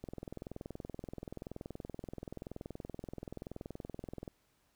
click train, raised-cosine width 2 ms, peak -29 dBFS, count 90, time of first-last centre 0.04-4.278 s, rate 21 Hz, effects pink hiss -74 dBFS RMS until 4.75 s

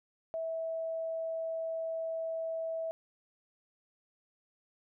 sine tone, 652 Hz, E5, 19 cents flat, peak -33 dBFS, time 0.34-2.91 s, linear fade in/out 0 ms, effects none

